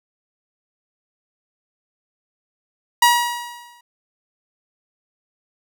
sawtooth tone with exponential decay, 958 Hz, A#5, 47 cents sharp, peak -5 dBFS, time 3.02-3.81 s, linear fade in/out 5 ms, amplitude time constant 170 ms, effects none

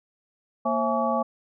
sine tone cluster, 232.6 / 536 / 663 / 841 / 1138 Hz, A#3 / C5 / E5 / G#5 / C#6, -4 / +42 / +10 / +22 / +45 cents, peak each -28 dBFS, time 0.65-1.23 s, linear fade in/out 10 ms, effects none

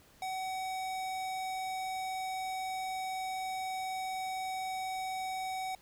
square tone with low-pass filter, 754 Hz, F#5, 32 cents sharp, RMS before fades -37 dBFS, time 0.22-5.75 s, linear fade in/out 2 ms, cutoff 12000 Hz, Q 0.68, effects pink hiss -62 dBFS RMS until 5.81 s

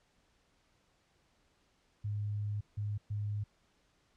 sine tone bursts at uneven times, 103.83 Hz, G#2, in tune, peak -33 dBFS, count 3, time 2.04-2.61 / 2.77-2.98 / 3.1-3.44 s, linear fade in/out 10 ms, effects pink hiss -72 dBFS RMS until 4.16 s + low-pass 7000 Hz 12 dB/octave

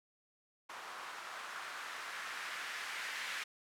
violet noise with low-pass filter sweep, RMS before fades -44 dBFS, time 0.69-3.44 s, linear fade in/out 10 ms, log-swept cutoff 1100 to 1900 Hz, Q 1.7, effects none

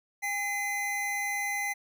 square tone pair together, 811.6 / 2045 Hz, G#5 / C7, -40 / -40 cents, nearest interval octave + major third, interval 1600 cents, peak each -36 / -31 dBFS, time 0.22-1.74 s, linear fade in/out 20 ms, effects none

